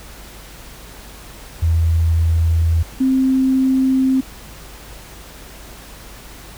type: tone pair in turn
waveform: sine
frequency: 82.41 / 262.8 Hz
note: E2 / C4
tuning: 0 / +8 cents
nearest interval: octave + minor sixth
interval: 2008 cents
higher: second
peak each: -12 dBFS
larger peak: neither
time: 1.62-2.83 / 3-4.21 s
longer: neither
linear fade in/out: 10 ms
effects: added 50 Hz sine -40 dBFS peak until 6.57 s + pink hiss -39 dBFS RMS until 6.57 s